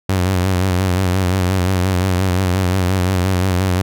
sawtooth tone with vibrato, 92.5 Hz, F#2, in tune, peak -10 dBFS, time 0.09-3.82 s, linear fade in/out 5 ms, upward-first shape sine, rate 5.7 Hz, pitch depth 69 cents each way, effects none

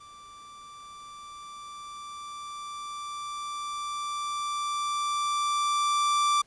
45% pulse tone with level ramp, 1173 Hz, D6, 2 cents flat, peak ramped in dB -47 to -21 dBFS, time 0-6.42 s, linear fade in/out 10 ms, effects pink hiss -62 dBFS RMS until 6.46 s + resampled to 22050 Hz

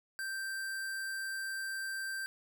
square tone, 1568 Hz, G6, in tune, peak -37 dBFS, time 0.19-2.26 s, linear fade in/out 0 ms, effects none

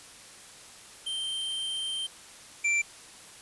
square tone pair in turn, 3136 / 2349 Hz, G7 / D7, 0 / 0 cents, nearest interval perfect fourth, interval 500 cents, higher first, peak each -31 / -24 dBFS, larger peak second, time 1.06-2.07 / 2.64-2.82 s, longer first, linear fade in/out 10 ms, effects white hiss -49 dBFS RMS until 3.41 s + resampled to 24000 Hz

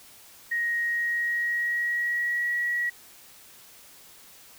sine tone with pitch glide, 1879 to 1920.7 Hz, A#6 to B6, +13 to -49 cents, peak -24 dBFS, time 0.51-2.9 s, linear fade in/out 10 ms, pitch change +38 cents, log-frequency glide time 0.81-2.53 s, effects white hiss -51 dBFS RMS until 4.58 s

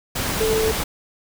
sine tone in noise, 440 Hz, A4, in tune, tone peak -18 dBFS, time 0.4-0.72 s, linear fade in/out 10 ms, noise pink, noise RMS -24 dBFS, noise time 0.15-0.84 s, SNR +3 dB, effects none

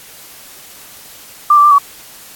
sine tone with pitch steps, 1187 / 1166 / 1185 / 1132 Hz, D6 / D6 / D6 / C#6, +18 / -13 / +15 / +36 cents, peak -4 dBFS, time 1.5-1.784 s, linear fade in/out 5 ms, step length 71 ms, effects white hiss -37 dBFS RMS until 2.35 s + AAC 64 kbps

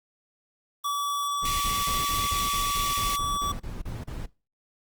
square tone, 1147 Hz, D6, 41 cents flat, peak -26 dBFS, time 0.84-3.52 s, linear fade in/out 5 ms
brown noise bursts, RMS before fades -34 dBFS, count 13, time 1.42-4.262 s, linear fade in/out 10 ms, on 190 ms, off 31 ms
pink high-pass noise, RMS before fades -33 dBFS, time 1.45-3.16 s, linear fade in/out 2 ms, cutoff 1900 Hz, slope 96 dB/octave
effects noise-tail reverb RT60 0.3 s tail -22 dB re dry + Opus 24 kbps

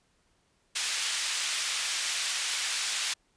pink band-pass noise, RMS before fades -31 dBFS, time 0.75-3.14 s, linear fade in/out 10 ms, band 2300 to 9200 Hz, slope 12 dB/octave, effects pink hiss -70 dBFS RMS until 3.36 s + resampled to 22050 Hz

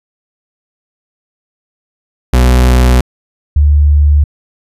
40% pulse / sine tone pair in turn, 62.2 / 73.37 Hz, B1 / D2, +13 / -1 cents, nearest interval minor third, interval 286 cents, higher second, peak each -4 dBFS, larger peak neither, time 2.33-3.01 / 3.56-4.24 s, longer neither, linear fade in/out 5 ms, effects resampled to 32000 Hz

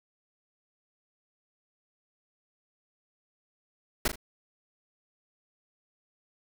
pink noise with echo, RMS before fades -25 dBFS, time 4.05-4.08 s, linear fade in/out 5 ms, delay 39 ms, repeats 2, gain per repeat -9 dB, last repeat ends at 4.158 s, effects none

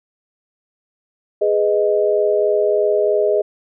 sine chord, G# minor, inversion none, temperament just, 415.3 / 498.4 / 623 Hz, G#4 / B4 / D#5, 0 / +16 / +2 cents, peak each -16 / -22 / -17 dBFS, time 1.41-3.42 s, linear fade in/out 10 ms, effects none

